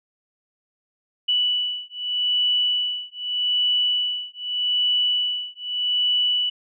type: beating tone pair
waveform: sine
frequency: 2960 / 2960.82 Hz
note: F#7 / F#7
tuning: 0 / +1 cents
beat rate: 0.82 Hz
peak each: -23 dBFS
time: 1.28-6.5 s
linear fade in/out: 10 ms
effects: none